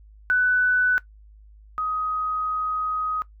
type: tone pair in turn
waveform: sine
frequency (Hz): 1494 / 1256.3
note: F#6 / D#6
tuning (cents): +16 / +16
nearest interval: minor third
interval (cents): 300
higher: first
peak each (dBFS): -16 / -23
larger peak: first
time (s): 0.3-0.98 / 1.78-3.22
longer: second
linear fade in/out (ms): 0
effects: noise-tail reverb RT60 0.1 s tail -18 dB re dry + added 52 Hz sine -46 dBFS peak until 3.4 s